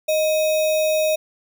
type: tone with sample-and-hold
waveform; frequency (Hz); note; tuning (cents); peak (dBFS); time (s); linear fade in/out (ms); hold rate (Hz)
sine; 622.3; D#5; 0; -16; 0.08-1.16; 10; 3150
effects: none